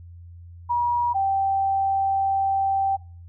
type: tone pair in turn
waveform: sine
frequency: 960 / 780.3 Hz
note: B5 / G5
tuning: -49 / -8 cents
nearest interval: major third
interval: 359 cents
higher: first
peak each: -19 dBFS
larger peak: neither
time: 0.69-1.14 / 1.14-2.97 s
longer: second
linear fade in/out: 20 ms
effects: noise-tail reverb RT60 0.4 s tail -22 dB re dry + added 86 Hz sine -40 dBFS peak until 3.28 s